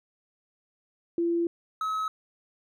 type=tone pair in turn; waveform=sine / triangle; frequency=340 / 1283.7 Hz; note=F4 / E6; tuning=-46 / -46 cents; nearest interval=octave + major seventh; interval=2300 cents; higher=second; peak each=-23 / -25 dBFS; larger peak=first; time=1.18-1.47 / 1.81-2.08 s; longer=first; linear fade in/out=2 ms; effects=none